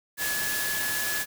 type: tone in noise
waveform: sine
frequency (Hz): 1704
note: G#6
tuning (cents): +44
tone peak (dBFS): -30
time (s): 0.17-1.26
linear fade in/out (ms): 50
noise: white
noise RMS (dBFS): -30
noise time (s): 0.17-1.26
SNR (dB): -3
effects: none